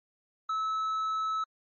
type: tone with hard clipping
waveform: sine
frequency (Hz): 1300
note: E6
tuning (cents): -24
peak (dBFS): -29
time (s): 0.49-1.44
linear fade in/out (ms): 5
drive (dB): 3
effects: MP3 32 kbps